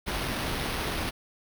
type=noise with sample-and-hold; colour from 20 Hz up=pink; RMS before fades=-31 dBFS; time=0.06-1.11 s; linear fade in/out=20 ms; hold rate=7350 Hz; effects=none